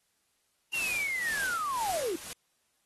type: linear sweep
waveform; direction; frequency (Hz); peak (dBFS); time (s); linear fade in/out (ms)
sine; down; 2794 to 310; -29; 0.73-2.16; 5
type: noise with tremolo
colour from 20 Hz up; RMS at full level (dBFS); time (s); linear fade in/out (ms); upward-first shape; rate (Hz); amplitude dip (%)
white; -36; 0.74-2.33; 0; sine; 1.9; 65
effects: white hiss -74 dBFS RMS until 2.85 s + AAC 32 kbps